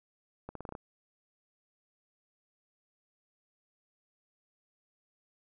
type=accelerating click train; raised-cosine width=1 ms; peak=-27 dBFS; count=7; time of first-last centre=0.49-0.752 s; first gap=63 ms; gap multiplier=0.85; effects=none